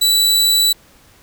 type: tone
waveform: sawtooth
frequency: 3951 Hz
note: B7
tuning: in tune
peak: -8 dBFS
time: 0.01-0.73 s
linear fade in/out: 10 ms
effects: pink hiss -49 dBFS RMS until 1.22 s